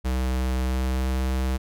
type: tone with pitch glide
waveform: square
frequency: 64 to 64.93 Hz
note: C2 to C2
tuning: -38 to -13 cents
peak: -23 dBFS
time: 0.04-1.58 s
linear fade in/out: 20 ms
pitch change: +25 cents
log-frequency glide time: 0.58-1.24 s
effects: none

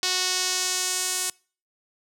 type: tone with band-pass filter sweep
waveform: sawtooth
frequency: 368.1 Hz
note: F#4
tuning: 9 cents flat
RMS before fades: -26 dBFS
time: 0.03-1.3 s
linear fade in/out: 0 ms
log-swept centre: 5000 to 8500 Hz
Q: 1.6
effects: noise-tail reverb RT60 0.4 s tail -25 dB re dry

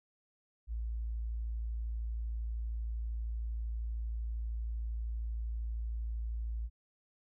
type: tone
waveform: sine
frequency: 56.4 Hz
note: A1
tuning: 44 cents sharp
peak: -34 dBFS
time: 0.67-6.7 s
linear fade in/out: 50 ms
effects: none

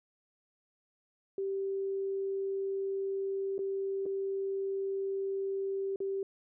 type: tone with dropouts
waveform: sine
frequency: 390 Hz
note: G4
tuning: 9 cents flat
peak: -31 dBFS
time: 1.38-6.23 s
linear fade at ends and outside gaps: 2 ms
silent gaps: 3.581-3.59 / 4.057-4.062 / 5.96-6.003 s
effects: none

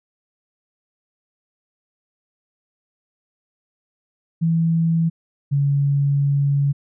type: tone pair in turn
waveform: sine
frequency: 164.81 / 141.13 Hz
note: E3 / C#3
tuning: 0 / +31 cents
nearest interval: minor third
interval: 269 cents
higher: first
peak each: -15 dBFS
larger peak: neither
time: 4.41-5.1 / 5.51-6.73 s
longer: second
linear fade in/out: 20 ms
effects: none

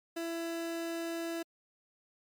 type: tone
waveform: 30% pulse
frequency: 333.6 Hz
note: E4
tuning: 21 cents sharp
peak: -32 dBFS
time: 0.16-1.43 s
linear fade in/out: 10 ms
effects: MP3 96 kbps

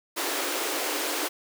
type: high-pass noise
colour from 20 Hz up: pink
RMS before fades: -29 dBFS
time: 0.16-1.29 s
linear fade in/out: 20 ms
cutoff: 280 Hz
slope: 96 dB/octave
effects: none

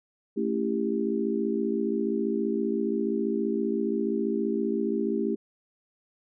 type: chord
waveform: sine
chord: A dominant seventh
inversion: none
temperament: just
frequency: 220 / 275 / 330 / 396 Hz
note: A3 / C#4 / E4 / G4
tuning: 0 / -14 / +2 / +18 cents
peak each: -29 / -32 / -31 / -29 dBFS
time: 0.36-5.36 s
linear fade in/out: 20 ms
effects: none

